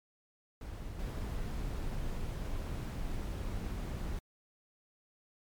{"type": "noise with level steps", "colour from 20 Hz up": "brown", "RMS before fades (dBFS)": [-42, -37], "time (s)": [0.61, 4.19], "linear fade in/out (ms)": 2, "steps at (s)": 0.99, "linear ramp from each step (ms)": 2, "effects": ["MP3 96 kbps"]}